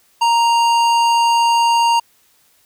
triangle tone with hard clipping, 932.3 Hz, A#5, in tune, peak -13 dBFS, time 0.21-2 s, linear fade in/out 10 ms, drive 18 dB, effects white hiss -56 dBFS RMS until 2.65 s

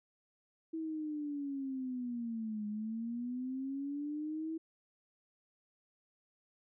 sine linear two-way sweep, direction down then up, 325.4 to 207.7 to 325.4 Hz, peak -36 dBFS, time 0.73-4.58 s, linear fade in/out 10 ms, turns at 2.67 s, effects none

